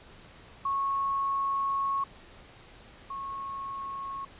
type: tone pair in turn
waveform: sine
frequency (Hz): 1100 / 1095.8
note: C#6 / C#6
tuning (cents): -14 / -20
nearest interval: unison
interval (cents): 6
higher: first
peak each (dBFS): -26 / -34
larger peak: first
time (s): 0.65-2.04 / 3.1-4.25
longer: first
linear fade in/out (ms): 5
effects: pink hiss -52 dBFS RMS until 4.39 s + resampled to 8000 Hz